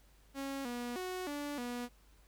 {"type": "tone with pitch steps", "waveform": "sawtooth", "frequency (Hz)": [274, 242, 368.1, 289.9, 243.1], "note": ["C#4", "B3", "F#4", "D4", "B3"], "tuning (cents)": [-20, -35, -9, -22, -27], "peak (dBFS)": -34, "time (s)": [0.34, 1.89], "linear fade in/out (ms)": 50, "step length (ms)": 310, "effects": ["added 50 Hz sine -62 dBFS peak until 2.27 s", "pink hiss -68 dBFS RMS until 2.27 s"]}